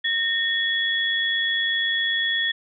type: tone pair together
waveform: sine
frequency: 1834 / 3371 Hz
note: A#6 / G#7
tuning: -29 / +25 cents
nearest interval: major seventh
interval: 1054 cents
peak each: -23 dBFS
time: 0.04-2.52 s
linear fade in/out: 10 ms
effects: none